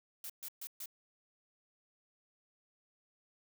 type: noise bursts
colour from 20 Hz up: blue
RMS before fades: -44 dBFS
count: 4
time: 0.24-0.858 s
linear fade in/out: 2 ms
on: 57 ms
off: 130 ms
effects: none